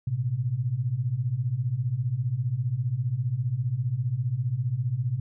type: beating tone pair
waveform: sine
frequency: 113.2 / 128.2 Hz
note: A2 / C3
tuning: +50 / -35 cents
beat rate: 15 Hz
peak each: -29 / -26 dBFS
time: 0.07-5.2 s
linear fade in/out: 5 ms
effects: none